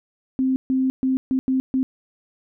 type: tone bursts at uneven times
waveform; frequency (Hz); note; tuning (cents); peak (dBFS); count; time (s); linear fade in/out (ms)
sine; 261.6; C4; 0; -17; 6; 0.39-0.56 / 0.7-0.9 / 1.03-1.17 / 1.31-1.39 / 1.48-1.6 / 1.74-1.83; 0
effects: none